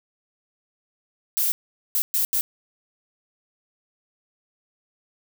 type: noise bursts at uneven times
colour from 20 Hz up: violet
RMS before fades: -22 dBFS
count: 4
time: 1.37-1.52 / 1.95-2.02 / 2.14-2.25 / 2.33-2.41 s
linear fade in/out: 0 ms
effects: none